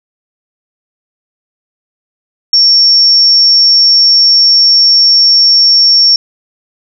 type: tone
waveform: sine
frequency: 5480 Hz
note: F8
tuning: 34 cents flat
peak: -3 dBFS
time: 2.53-6.16 s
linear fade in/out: 2 ms
effects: none